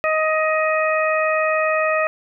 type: harmonic tone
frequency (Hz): 627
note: D#5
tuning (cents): +13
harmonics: 1 / 2 / 3 / 4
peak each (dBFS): -19 / -22 / -24 / -25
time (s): 0.04-2.07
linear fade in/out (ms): 0
effects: none